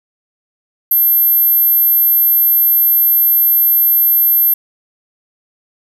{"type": "tone", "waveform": "sine", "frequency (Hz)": 12660, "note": "G9", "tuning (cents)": 16, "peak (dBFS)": -8, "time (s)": [0.91, 4.54], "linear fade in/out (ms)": 5, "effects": []}